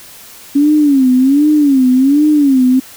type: tone with vibrato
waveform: sine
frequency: 277.2 Hz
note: C#4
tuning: in tune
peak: -6 dBFS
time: 0.55-2.8 s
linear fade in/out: 10 ms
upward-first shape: sine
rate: 1.3 Hz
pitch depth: 160 cents each way
effects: white hiss -36 dBFS RMS until 2.96 s